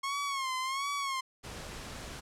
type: tone with vibrato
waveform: sawtooth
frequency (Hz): 1083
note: C#6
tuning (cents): -41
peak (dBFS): -28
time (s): 0.03-1.21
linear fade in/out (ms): 10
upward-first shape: sine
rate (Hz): 1.4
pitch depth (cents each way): 88
type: noise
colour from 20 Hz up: pink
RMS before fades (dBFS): -43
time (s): 1.43-2.21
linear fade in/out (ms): 20
effects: low-pass 9000 Hz 12 dB/octave